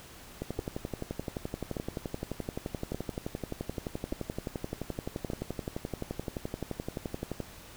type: two click trains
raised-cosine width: 2 ms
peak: -20 / -20 dBFS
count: 82 / 5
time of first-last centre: 0.42-7.403 / 0.59-5.301 s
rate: 11.6 / 0.849 Hz
effects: pink hiss -50 dBFS RMS until 7.76 s